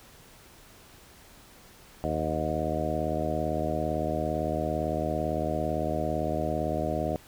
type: harmonic tone with a mistuned harmonic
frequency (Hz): 77.78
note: D#2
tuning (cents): 0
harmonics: 1 / 2 / 3 / 4 / 5 / 6 / 7 / 8 / 9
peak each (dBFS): -35 / -35 / -36 / -35 / -38 / -38 / -36 / -32 / -35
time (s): 2.04-7.16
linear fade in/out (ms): 0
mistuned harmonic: 9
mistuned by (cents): +55
effects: pink hiss -53 dBFS RMS until 7.27 s